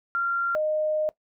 sine tone pair in turn, 1382 / 615.6 Hz, F6 / D#5, -19 / -19 cents, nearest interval octave + major second, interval 1400 cents, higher first, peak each -22 dBFS, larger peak neither, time 0.15-0.55 / 0.55-1.09 s, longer second, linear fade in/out 0 ms, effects noise-tail reverb RT60 0.1 s tail -19 dB re dry

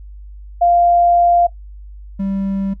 sine / triangle tone pair in turn, 696 / 195.31 Hz, F5 / G3, -6 / -6 cents, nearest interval octave + minor seventh, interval 2200 cents, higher first, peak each -9 / -15 dBFS, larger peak first, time 0.61-1.47 / 2.19-2.74 s, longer first, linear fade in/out 10 ms, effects noise-tail reverb RT60 0.1 s tail -17 dB re dry + added 50 Hz sine -32 dBFS peak until 2.8 s

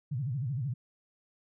sine tone with vibrato, 130.81 Hz, C3, in tune, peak -30 dBFS, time 0.11-0.74 s, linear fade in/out 10 ms, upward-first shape sine, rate 13 Hz, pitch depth 240 cents each way, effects none

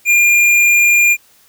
sine tone with tanh clipping, 2406 Hz, D7, 41 cents sharp, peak -9 dBFS, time 0.05-1.17 s, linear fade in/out 50 ms, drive 16 dB, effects white hiss -50 dBFS RMS until 1.48 s

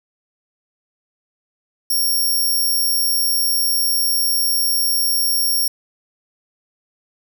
5% pulse tone, 5540 Hz, F8, 15 cents flat, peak -10 dBFS, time 1.9-5.68 s, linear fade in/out 5 ms, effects none

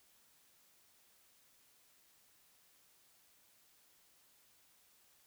silence, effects white hiss -69 dBFS RMS until 5.26 s

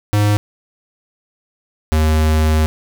square tone pair in turn, 103.9 / 77.99 Hz, G#2 / D#2, +1 / +5 cents, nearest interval perfect fourth, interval 496 cents, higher first, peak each -12 dBFS, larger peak neither, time 0.13-0.37 / 1.92-2.66 s, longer second, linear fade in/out 0 ms, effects none

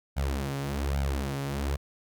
sawtooth tone with flanger, 69.3 Hz, C#2, in tune, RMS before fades -30 dBFS, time 0.16-1.77 s, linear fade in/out 20 ms, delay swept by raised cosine 1.3 to 7 ms, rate 1.2 Hz, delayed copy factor +0.95, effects none

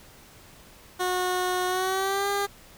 15% pulse tone with pitch glide, 364.4 to 402 Hz, F#4 to G4, -26 to +44 cents, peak -18 dBFS, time 0.99-2.47 s, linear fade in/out 20 ms, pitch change +170 cents, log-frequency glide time 1.67-2.28 s, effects pink hiss -51 dBFS RMS until 2.77 s

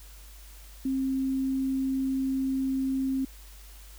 sine tone, 265.9 Hz, C4, 28 cents sharp, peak -25 dBFS, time 0.85-3.25 s, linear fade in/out 5 ms, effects added 50 Hz sine -46 dBFS peak until 3.98 s + white hiss -53 dBFS RMS until 3.98 s

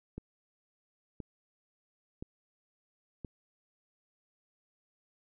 click train, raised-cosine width 3 ms, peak -27 dBFS, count 4, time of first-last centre 0.18-3.247 s, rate 0.978 Hz, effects none

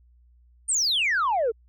sine exponential sweep, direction down, 9210 to 420.8 Hz, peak -19 dBFS, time 0.68-1.52 s, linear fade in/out 20 ms, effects tanh soft clip ceiling -18 dBFS + added 60 Hz sine -54 dBFS peak until 1.68 s

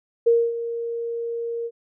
sine tone with ADSR envelope, 466.2 Hz, A#4, in tune, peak -12 dBFS, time 0.26-1.71 s, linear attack 13 ms, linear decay 250 ms, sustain -13 dB, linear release 52 ms, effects none

